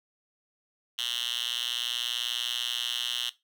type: tone with high-pass filter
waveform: 5% pulse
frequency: 120.3 Hz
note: B2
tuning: 45 cents flat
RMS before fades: -31 dBFS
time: 0.98-3.3 s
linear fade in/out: 10 ms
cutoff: 3000 Hz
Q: 6.1
effects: noise-tail reverb RT60 0.2 s tail -17 dB re dry